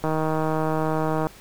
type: click train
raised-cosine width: 1 ms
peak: -11 dBFS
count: 194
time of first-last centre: 0.04-1.269 s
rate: 157 Hz
effects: pink hiss -47 dBFS RMS until 1.4 s